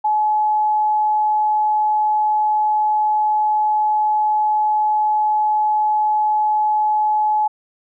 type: tone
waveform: sine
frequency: 852 Hz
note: G#5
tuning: 44 cents sharp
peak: -14 dBFS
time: 0.04-7.48 s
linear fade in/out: 10 ms
effects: none

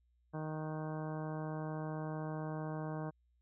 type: harmonic tone with a mistuned harmonic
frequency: 155.56 Hz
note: D#3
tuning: in tune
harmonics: 1 / 2 / 3 / 4 / 5 / 6 / 7 / 8 / 9 / 10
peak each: -40 / -45 / -48 / -47 / -50 / -52 / -52 / -59 / -60 / -57 dBFS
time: 0.33-3.11 s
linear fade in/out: 20 ms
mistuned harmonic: 9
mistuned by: +60 cents
effects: added 60 Hz sine -70 dBFS peak until 3.41 s

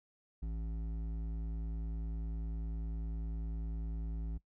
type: tone with hard clipping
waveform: sine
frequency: 55 Hz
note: A1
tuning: in tune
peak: -38 dBFS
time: 0.42-4.38 s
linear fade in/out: 10 ms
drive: 10 dB
effects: noise-tail reverb RT60 0.1 s tail -19 dB re dry

